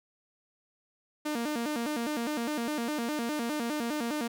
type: tone with vibrato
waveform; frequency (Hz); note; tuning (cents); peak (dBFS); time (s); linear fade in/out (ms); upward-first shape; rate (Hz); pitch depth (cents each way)
sawtooth; 265.6; C4; +26; -26; 1.25-4.28; 10; square; 4.9; 220
effects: none